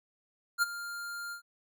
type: tone with ADSR envelope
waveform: square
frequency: 1400 Hz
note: F6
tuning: 4 cents sharp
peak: -23 dBFS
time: 0.58-1.42 s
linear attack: 43 ms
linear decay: 23 ms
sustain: -15 dB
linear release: 100 ms
effects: none